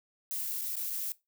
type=noise with dropouts; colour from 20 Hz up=violet; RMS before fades=-35 dBFS; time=0.31-1.12 s; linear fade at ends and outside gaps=0 ms; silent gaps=0.612-0.617 / 0.756-0.767 / 0.899-0.905 s; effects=noise-tail reverb RT60 0.2 s tail -19 dB re dry